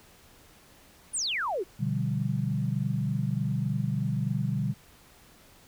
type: exponential sweep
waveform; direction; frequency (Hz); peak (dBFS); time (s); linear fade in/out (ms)
sine; down; 10160 to 329.6; -27; 1.13-1.64; 20
type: chord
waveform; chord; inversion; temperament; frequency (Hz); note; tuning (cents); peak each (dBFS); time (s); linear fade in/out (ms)
sine; G dominant seventh; first; equal; 123.47 / 146.83 / 174.61 / 196; B2 / D3 / F3 / G3; 0 / 0 / 0 / 0; -30 / -30 / -36 / -32; 1.79-4.74; 20
effects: pink hiss -56 dBFS RMS until 5.67 s